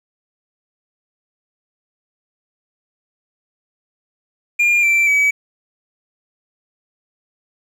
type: tone with pitch steps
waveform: triangle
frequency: 2408 / 2344 / 2281 Hz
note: D7 / D7 / C#7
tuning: +43 / -4 / +49 cents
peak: -10 dBFS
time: 4.59-5.31 s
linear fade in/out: 10 ms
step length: 240 ms
effects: 8-bit